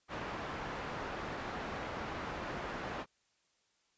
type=low-pass noise; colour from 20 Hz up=white; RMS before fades=-41 dBFS; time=0.08-3.06 s; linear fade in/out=50 ms; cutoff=1300 Hz; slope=12 dB/octave; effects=white hiss -75 dBFS RMS until 3.97 s + resampled to 16000 Hz